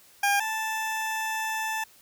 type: tone pair in turn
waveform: 20% pulse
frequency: 806 / 879.1 Hz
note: G5 / A5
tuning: +48 / -2 cents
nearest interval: major second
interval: 150 cents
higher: second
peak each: -16 / -23 dBFS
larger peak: first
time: 0.23-0.4 / 0.4-1.84 s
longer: second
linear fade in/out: 5 ms
effects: white hiss -56 dBFS RMS until 2.01 s